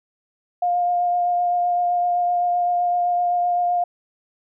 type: tone with vibrato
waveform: sine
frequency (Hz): 707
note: F5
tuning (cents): +21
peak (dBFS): -17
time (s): 0.62-3.84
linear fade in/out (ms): 5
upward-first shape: triangle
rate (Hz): 7.8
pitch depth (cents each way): 15
effects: none